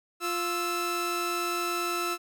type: tone pair together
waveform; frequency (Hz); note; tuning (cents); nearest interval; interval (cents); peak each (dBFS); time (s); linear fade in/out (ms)
sawtooth; 349.2 / 1319.2; F4 / E6; 0 / +1; octave + major seventh; 2301; -28 / -26; 0.2-2.18; 50
effects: none